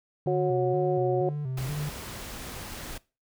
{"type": "tone with vibrato", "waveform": "triangle", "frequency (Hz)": 138.59, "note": "C#3", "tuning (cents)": 0, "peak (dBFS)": -27, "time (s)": [0.26, 1.89], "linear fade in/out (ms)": 2, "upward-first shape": "square", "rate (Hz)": 2.1, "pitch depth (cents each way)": 110}
{"type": "harmonic tone", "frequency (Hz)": 182.8, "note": "F#3", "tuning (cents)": -21, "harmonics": [2, 3, 4], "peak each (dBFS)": [-25, -29, -31], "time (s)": [0.27, 1.29], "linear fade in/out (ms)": 2}
{"type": "noise", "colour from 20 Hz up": "pink", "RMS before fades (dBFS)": -39, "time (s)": [1.57, 2.98], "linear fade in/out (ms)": 5}
{"effects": ["noise-tail reverb RT60 0.3 s tail -21 dB re dry"]}